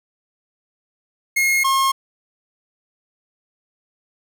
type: tone pair in turn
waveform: 45% pulse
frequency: 2153 / 1075.9 Hz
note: C7 / C6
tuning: +49 / +48 cents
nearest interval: octave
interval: 1201 cents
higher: first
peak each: -15 dBFS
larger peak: neither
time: 1.36-1.64 / 1.64-1.92 s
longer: neither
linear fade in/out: 10 ms
effects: none